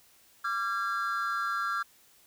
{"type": "tone cluster", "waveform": "triangle", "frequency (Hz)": [1171, 1370, 1630], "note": ["D6", "F6", "G#6"], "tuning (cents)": [-5, -34, -33], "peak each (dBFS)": [-33, -29, -33], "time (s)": [0.44, 1.83], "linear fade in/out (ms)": 10, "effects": ["white hiss -61 dBFS RMS until 2.26 s"]}